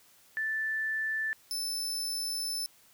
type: tone pair in turn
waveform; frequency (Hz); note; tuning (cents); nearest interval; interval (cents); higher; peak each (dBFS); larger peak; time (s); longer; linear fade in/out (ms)
sine / sawtooth; 1760 / 5274; A6 / E8; 0 / 0; octave + perfect fifth; 1900; second; -29 / -29; neither; 0.37-1.33 / 1.51-2.66; second; 0
effects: white hiss -61 dBFS RMS until 2.93 s